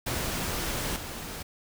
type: noise with level steps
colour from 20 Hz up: pink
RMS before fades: -31 / -38 dBFS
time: 0.06-1.43 s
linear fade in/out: 10 ms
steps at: 0.96 s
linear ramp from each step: 2 ms
effects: none